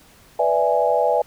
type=chord; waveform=sine; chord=E dominant seventh; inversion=second; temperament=equal; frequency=493.9 / 587.3 / 659.3 / 830.6 Hz; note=B4 / D5 / E5 / G#5; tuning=0 / 0 / 0 / 0 cents; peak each=-21 dBFS; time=0.39-1.22 s; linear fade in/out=5 ms; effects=pink hiss -51 dBFS RMS until 1.26 s